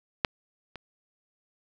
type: clicks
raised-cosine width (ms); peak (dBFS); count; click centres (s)
0.3; -6 / -24; 2; 0.248 / 0.757
effects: none